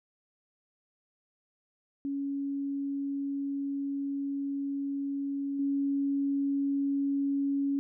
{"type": "tone with level steps", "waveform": "sine", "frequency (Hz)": 278.9, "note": "C#4", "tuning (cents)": 11, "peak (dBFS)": [-30, -26], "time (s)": [2.05, 7.79], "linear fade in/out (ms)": 0, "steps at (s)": 5.59, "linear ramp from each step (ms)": 5, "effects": []}